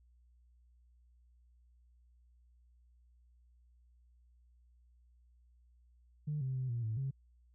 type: tone with pitch steps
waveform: sine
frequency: 149.9 / 131.3 / 129.3 / 118.6 / 110.2 / 135 Hz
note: D3 / C3 / C3 / A#2 / A2 / C#3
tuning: +36 / +6 / -20 / +30 / +3 / -45 cents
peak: -33 dBFS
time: 6.27-7.11 s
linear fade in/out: 10 ms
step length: 140 ms
effects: tanh soft clip ceiling -29 dBFS + added 60 Hz sine -63 dBFS peak until 7.54 s